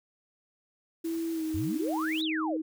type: tone with pitch glide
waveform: sine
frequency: 329.6 to 316 Hz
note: E4 to D#4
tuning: 0 to +27 cents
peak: -29 dBFS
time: 1.04-2.62 s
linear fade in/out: 10 ms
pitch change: -73 cents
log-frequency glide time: 1.33-1.43 s
type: noise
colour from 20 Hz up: white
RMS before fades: -48 dBFS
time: 1.04-2.22 s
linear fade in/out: 10 ms
type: exponential two-way sweep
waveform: sine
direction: up then down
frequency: 77.78 to 4022 to 448.1 Hz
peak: -31 dBFS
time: 1.54-2.57 s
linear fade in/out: 5 ms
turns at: 2.23 s
effects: none